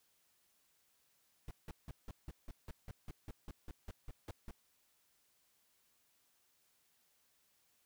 brown noise bursts, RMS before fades -45 dBFS, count 16, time 1.48-4.51 s, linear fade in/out 2 ms, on 30 ms, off 170 ms, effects white hiss -75 dBFS RMS until 7.85 s

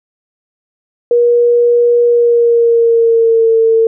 sine tone with pitch glide, 477.9 to 451.1 Hz, A#4 to A4, +43 to +43 cents, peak -6 dBFS, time 1.11-3.87 s, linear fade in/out 2 ms, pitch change -100 cents, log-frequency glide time 2.04-3.55 s, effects none

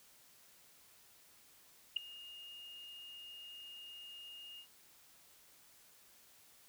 sine tone with ADSR envelope, 2842 Hz, F7, 30 cents sharp, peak -27 dBFS, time 1.96-4.67 s, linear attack 8 ms, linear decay 4 ms, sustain -22 dB, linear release 80 ms, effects white hiss -64 dBFS RMS until 6.68 s

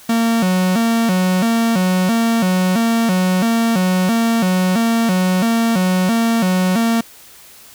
45% pulse tone with vibrato, 205.5 Hz, G#3, 18 cents flat, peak -13 dBFS, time 0.09-7.01 s, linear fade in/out 5 ms, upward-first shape square, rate 1.5 Hz, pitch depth 190 cents each way, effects white hiss -42 dBFS RMS until 7.74 s

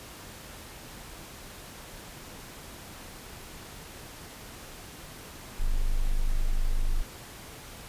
triangle tone, 25.19 Hz, G0, 48 cents sharp, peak -20 dBFS, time 5.59-7.03 s, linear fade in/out 20 ms, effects pink hiss -45 dBFS RMS until 7.88 s + resampled to 32000 Hz

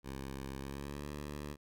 10% pulse tone with pitch glide, 67.5 to 73.19 Hz, C#2 to D2, -45 to -5 cents, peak -33 dBFS, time 0.03-1.57 s, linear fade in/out 50 ms, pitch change +140 cents, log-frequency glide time 0.57-1.09 s, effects none

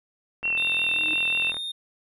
click train, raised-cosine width 0.5 ms, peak -23 dBFS, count 48, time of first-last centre 0.43-1.568 s, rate 41.3 Hz
sine tone with vibrato, 2704 Hz, E7, 43 cents sharp, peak -22 dBFS, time 0.43-1.52 s, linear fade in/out 20 ms, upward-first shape sine, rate 5.6 Hz, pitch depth 18 cents each way
triangle tone with pitch glide, 3624 to 3664 Hz, A#7 to A#7, -50 to -31 cents, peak -28 dBFS, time 0.57-1.72 s, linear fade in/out 10 ms, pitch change +19 cents, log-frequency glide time 1.48-1.58 s
triangle tone with exponential growth, 312.4 Hz, D#4, 7 cents sharp, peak -31 dBFS, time 0.68-1.14 s, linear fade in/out 1 ms, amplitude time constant 100 ms
effects none

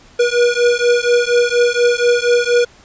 square beating tone pair, 479.7 / 483.9 Hz, A#4 / B4, +50 / -35 cents, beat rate 4.2 Hz, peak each -15 dBFS, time 0.19-2.65 s, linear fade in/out 10 ms, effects pink hiss -46 dBFS RMS until 2.84 s + resampled to 16000 Hz

